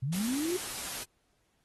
sine linear sweep, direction up, 120 to 374.2 Hz, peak -29 dBFS, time 0.02-0.57 s, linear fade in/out 10 ms
white noise, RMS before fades -38 dBFS, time 0.12-1.04 s, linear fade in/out 10 ms
effects pink hiss -74 dBFS RMS until 1.64 s + AAC 32 kbps

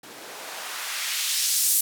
blue noise with band-pass filter sweep, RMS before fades -27 dBFS, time 0.03-1.81 s, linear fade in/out 5 ms, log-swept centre 250 to 9900 Hz, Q 0.87, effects none

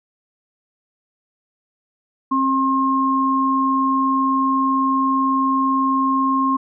sine tone pair together, 267.2 / 1069 Hz, C4 / C6, +36 / +37 cents, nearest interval 2 octaves, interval 2401 cents, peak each -19 / -17 dBFS, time 2.31-6.57 s, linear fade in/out 10 ms, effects none

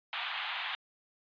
white band-pass noise, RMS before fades -37 dBFS, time 0.13-0.75 s, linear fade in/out 0 ms, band 740 to 3600 Hz, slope 48 dB/octave, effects resampled to 11025 Hz

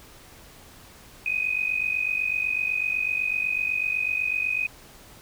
sine tone pair together, 2478 / 2526 Hz, D#7 / D#7, -8 / +26 cents, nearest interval unison, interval 34 cents, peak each -26 dBFS, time 1.26-4.67 s, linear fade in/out 2 ms, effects pink hiss -49 dBFS RMS until 5.21 s

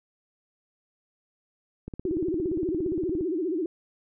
click train, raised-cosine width 3 ms, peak -23 dBFS, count 24, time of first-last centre 1.88-3.209 s, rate 17.3 Hz
sine tone with vibrato, 342.1 Hz, F4, 36 cents flat, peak -25 dBFS, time 2.05-3.66 s, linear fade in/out 2 ms, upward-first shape sine, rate 15 Hz, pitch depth 200 cents each way
effects none

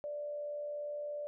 sine tone with frequency modulation, 587.3 Hz, D5, in tune, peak -37 dBFS, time 0.04-1.27 s, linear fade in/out 0 ms, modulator 77.1 Hz, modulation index 0.21, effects none

